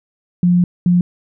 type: tone bursts at uneven times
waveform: sine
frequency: 176.9 Hz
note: F3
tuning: 23 cents sharp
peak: -9 dBFS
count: 2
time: 0.43-0.64 / 0.86-1.01 s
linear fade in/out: 2 ms
effects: none